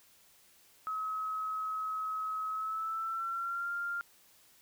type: tone with pitch glide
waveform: sine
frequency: 1280 to 1395.8 Hz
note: D#6 to F6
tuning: +49 to -1 cents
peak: -33 dBFS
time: 0.87-4.01 s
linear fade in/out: 0 ms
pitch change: +150 cents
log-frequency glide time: 2.5-3.72 s
effects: white hiss -63 dBFS RMS until 4.61 s